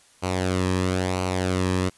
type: tone with flanger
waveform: sawtooth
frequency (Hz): 92.2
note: F#2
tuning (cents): -6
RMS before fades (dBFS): -24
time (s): 0.22-1.9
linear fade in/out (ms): 20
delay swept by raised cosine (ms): 0.57 to 1.41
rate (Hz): 1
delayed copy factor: -0.6
effects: white hiss -56 dBFS RMS until 1.97 s + resampled to 24000 Hz